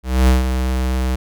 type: tone with ADSR envelope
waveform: square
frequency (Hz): 64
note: C2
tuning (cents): -38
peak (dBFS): -9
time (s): 0.03-1.16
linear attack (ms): 250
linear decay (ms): 150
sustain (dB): -8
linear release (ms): 9
effects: none